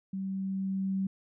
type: tone with level ramp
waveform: sine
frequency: 192.3 Hz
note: G3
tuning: 33 cents flat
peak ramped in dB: -32 to -27 dBFS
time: 0.13-1.07 s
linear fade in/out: 5 ms
effects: none